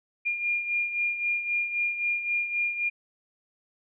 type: beating tone pair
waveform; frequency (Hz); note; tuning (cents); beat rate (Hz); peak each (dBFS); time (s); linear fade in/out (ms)
sine; 2411 / 2414.8; D7 / D7; +45 / +48; 3.8; -26 / -33; 0.25-2.9; 20
effects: none